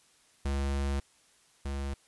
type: tone pair in turn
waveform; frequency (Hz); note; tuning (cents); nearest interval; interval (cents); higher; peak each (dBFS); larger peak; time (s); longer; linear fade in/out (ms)
square; 69.3 / 69.3; C#2 / C#2; 0 / 0; unison; 0; neither; -29 / -33; first; 0.45-1 / 1.65-1.94; first; 5
effects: white hiss -64 dBFS RMS until 2.07 s + resampled to 24000 Hz